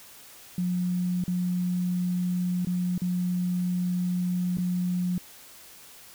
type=tone with dropouts; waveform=sine; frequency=179.3 Hz; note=F3; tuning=46 cents sharp; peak=-24 dBFS; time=0.58-5.18 s; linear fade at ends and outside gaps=2 ms; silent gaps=1.239-1.279 / 2.649-2.67 / 2.979-3.018 / 4.572-4.583 s; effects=white hiss -49 dBFS RMS until 6.14 s